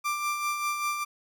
30% pulse tone with tremolo, 1182 Hz, D6, 11 cents sharp, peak -23 dBFS, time 0.04-1.05 s, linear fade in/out 20 ms, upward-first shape sine, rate 5.1 Hz, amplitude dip 45%, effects none

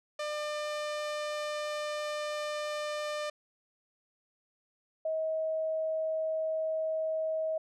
sawtooth / sine tone pair in turn, 599 / 635.8 Hz, D5 / D#5, +34 / +37 cents, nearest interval minor second, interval 103 cents, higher second, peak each -29 / -29 dBFS, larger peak neither, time 0.19-3.3 / 5.05-7.58 s, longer first, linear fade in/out 5 ms, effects low-pass 7000 Hz 12 dB/octave

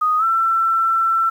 sine tone with pitch glide, 1244 to 1341 Hz, D#6 to E6, -1 to +29 cents, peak -14 dBFS, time 0.01-1.3 s, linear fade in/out 10 ms, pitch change +130 cents, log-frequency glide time 0.18-0.24 s, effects 8-bit

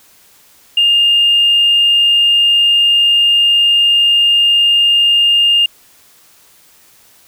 triangle tone, 2819 Hz, F7, 16 cents sharp, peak -4 dBFS, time 0.77-5.66 s, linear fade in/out 5 ms, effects tanh soft clip ceiling -5 dBFS + white hiss -47 dBFS RMS until 7.27 s

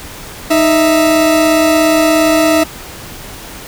40% pulse tone pair together, 311.1 / 659.3 Hz, D#4 / E5, 0 / 0 cents, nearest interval octave + minor second, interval 1300 cents, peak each -10 dBFS, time 0.5-2.64 s, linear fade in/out 10 ms, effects pink hiss -30 dBFS RMS until 3.67 s

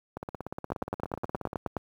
two click trains, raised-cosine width 1 ms, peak -21 / -15 dBFS, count 24 / 11, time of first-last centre 0.17-1.531 / 0.72-1.767 s, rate 16.9 / 9.55 Hz, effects high-pass 60 Hz 12 dB/octave + 9-bit

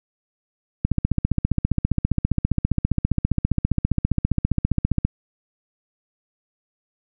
click train, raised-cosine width 5 ms, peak -6 dBFS, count 64, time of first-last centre 0.85-5.05 s, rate 15 Hz, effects none

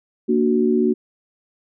sine chord, Bb augmented, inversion none, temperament equal, 233.1 / 293.7 / 370 Hz, Bb3 / D4 / F#4, 0 / 0 / 0 cents, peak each -18 / -22 / -18 dBFS, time 0.28-0.94 s, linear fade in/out 20 ms, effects none

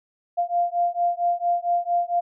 sine beating tone pair, 695 / 699.4 Hz, F5 / F5, -9 / +2 cents, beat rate 4.4 Hz, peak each -23 / -23 dBFS, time 0.37-2.21 s, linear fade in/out 20 ms, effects none

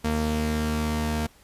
sawtooth tone pair together, 76.75 / 230 Hz, D#2 / A#3, -23 / -23 cents, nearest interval octave + perfect fifth, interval 1900 cents, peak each -23 dBFS, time 0.04-1.27 s, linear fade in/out 10 ms, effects pink hiss -56 dBFS RMS until 1.43 s + resampled to 32000 Hz

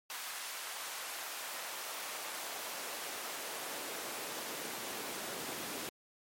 pink noise with high-pass filter sweep, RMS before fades -42 dBFS, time 0.1-5.89 s, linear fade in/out 0 ms, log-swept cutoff 1100 to 250 Hz, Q 0.86, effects MP3 64 kbps

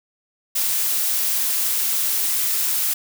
blue noise, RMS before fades -21 dBFS, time 0.55-2.94 s, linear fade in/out 10 ms, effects none

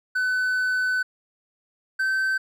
triangle tone pair in turn, 1507 / 1544 Hz, F#6 / G6, +31 / -27 cents, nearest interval unison, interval 42 cents, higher second, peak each -19 dBFS, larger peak neither, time 0.15-1.03 / 1.99-2.38 s, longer first, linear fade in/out 10 ms, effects none

